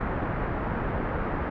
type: low-pass noise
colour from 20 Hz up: pink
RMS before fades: -29 dBFS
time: 0-1.5 s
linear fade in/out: 10 ms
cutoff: 1700 Hz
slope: 24 dB/octave
effects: none